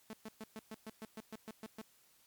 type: tone bursts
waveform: sawtooth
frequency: 219.1 Hz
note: A3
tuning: 7 cents flat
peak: -40 dBFS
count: 12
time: 0.1-1.816 s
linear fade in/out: 2 ms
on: 33 ms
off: 120 ms
effects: white hiss -68 dBFS RMS until 2.26 s + MP3 96 kbps